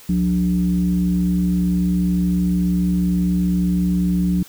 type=tone with frequency modulation; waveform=sine; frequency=180.2 Hz; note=F#3; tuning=45 cents flat; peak=-15 dBFS; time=0.09-4.43 s; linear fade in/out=5 ms; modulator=113 Hz; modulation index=0.59; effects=white hiss -44 dBFS RMS until 4.48 s